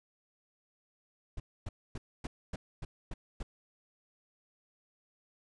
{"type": "noise bursts", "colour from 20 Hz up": "brown", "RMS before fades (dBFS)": -38, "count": 8, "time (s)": [1.37, 3.43], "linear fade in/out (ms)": 5, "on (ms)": 30, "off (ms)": 260, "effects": ["resampled to 22050 Hz"]}